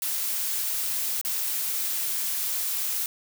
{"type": "noise with dropouts", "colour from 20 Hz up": "blue", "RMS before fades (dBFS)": -28, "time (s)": [0.02, 3.06], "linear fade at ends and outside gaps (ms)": 1, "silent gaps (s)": [1.213, 1.249], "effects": []}